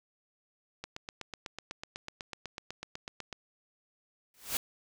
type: click train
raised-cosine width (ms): 0.2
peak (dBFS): -22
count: 21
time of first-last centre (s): 0.84-3.328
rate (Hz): 8.04
type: noise with exponential growth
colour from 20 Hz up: white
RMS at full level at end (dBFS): -28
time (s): 4.34-4.57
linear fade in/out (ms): 2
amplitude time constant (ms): 48
effects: none